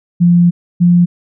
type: tone pair in turn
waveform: sine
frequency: 173.9 / 175.01 Hz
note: F3 / F3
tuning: -7 / +4 cents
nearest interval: unison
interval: 11 cents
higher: second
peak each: -5 dBFS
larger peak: neither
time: 0.2-0.51 / 0.8-1.06 s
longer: first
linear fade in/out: 20 ms
effects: none